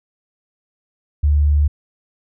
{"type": "tone", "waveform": "sine", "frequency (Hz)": 73.42, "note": "D2", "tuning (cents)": 0, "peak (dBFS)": -11, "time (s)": [1.23, 1.68], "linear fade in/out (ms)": 10, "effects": []}